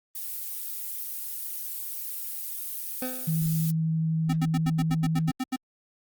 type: noise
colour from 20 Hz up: violet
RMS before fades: -34 dBFS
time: 0.15-3.71 s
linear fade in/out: 5 ms
type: tone with exponential decay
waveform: 25% pulse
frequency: 254.6 Hz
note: C4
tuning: 47 cents flat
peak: -24 dBFS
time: 3.02-3.53 s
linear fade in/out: 2 ms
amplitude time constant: 110 ms
type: tone with vibrato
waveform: sine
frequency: 160.7 Hz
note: E3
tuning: 44 cents flat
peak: -23 dBFS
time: 3.27-5.31 s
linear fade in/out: 10 ms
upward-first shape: triangle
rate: 12 Hz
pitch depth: 8 cents each way
type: tone bursts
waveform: square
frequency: 258.6 Hz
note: C4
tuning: 20 cents flat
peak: -26 dBFS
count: 11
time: 4.29-5.563 s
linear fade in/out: 10 ms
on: 43 ms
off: 80 ms
effects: Opus 24 kbps